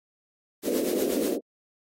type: noise with tremolo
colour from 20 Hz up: white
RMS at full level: -34 dBFS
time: 0.62-1.37 s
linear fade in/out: 50 ms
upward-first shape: triangle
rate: 8.3 Hz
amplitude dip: 65%
type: band-pass noise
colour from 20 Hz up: pink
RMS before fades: -27 dBFS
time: 0.63-1.41 s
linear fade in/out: 50 ms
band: 240 to 550 Hz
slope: 48 dB/octave
effects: AAC 48 kbps